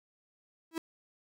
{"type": "tone with exponential growth", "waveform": "45% pulse", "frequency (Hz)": 326.7, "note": "E4", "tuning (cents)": -15, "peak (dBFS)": -29, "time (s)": [0.71, 0.78], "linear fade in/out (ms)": 2, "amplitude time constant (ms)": 15, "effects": []}